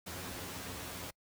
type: noise with comb filter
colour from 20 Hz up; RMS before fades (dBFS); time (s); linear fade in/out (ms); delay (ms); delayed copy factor
pink; -43; 0.06-1.11; 10; 11; +0.6
effects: noise-tail reverb RT60 0.1 s tail -26 dB re dry + high-pass 60 Hz 12 dB/octave